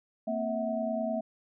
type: tone cluster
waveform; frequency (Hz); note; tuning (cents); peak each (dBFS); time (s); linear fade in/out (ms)
sine; 229.1 / 258.8 / 649 / 738; A#3 / C4 / E5 / F#5; -30 / -19 / -27 / -5; -33 / -39 / -31 / -40; 0.27-1.21; 10
effects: none